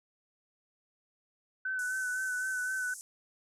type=tone with vibrato; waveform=sine; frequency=1511 Hz; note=F#6; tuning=36 cents sharp; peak=-31 dBFS; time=1.65-2.94 s; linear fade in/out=5 ms; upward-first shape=sine; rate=3.9 Hz; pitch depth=29 cents each way
type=band-pass noise; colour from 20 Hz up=pink; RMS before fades=-46 dBFS; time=1.79-3.01 s; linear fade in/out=0 ms; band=6100 to 11000 Hz; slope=48 dB/octave
effects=none